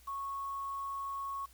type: tone with quantisation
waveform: sine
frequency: 1103 Hz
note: C#6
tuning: 9 cents flat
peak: -36 dBFS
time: 0.07-1.46 s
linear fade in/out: 10 ms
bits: 9
effects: added 60 Hz sine -60 dBFS peak until 1.53 s + white hiss -63 dBFS RMS until 1.53 s